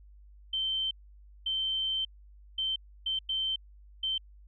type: tone bursts at uneven times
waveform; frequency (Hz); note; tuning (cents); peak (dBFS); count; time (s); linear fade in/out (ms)
sine; 3106; G7; -17; -28; 6; 0.53-0.91 / 1.46-2.05 / 2.58-2.76 / 3.06-3.19 / 3.29-3.56 / 4.03-4.18; 5
effects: added 50 Hz sine -51 dBFS peak until 4.47 s